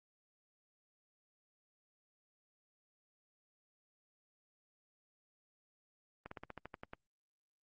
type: slowing click train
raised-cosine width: 0.5 ms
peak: -30 dBFS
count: 10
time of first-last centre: 6.26-6.934 s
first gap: 54 ms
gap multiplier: 1.08
effects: Opus 32 kbps